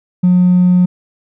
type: tone with hard clipping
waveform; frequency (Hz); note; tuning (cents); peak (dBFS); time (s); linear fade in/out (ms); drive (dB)
sine; 180; F#3; -47; -7; 0.23-0.86; 10; 1
effects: none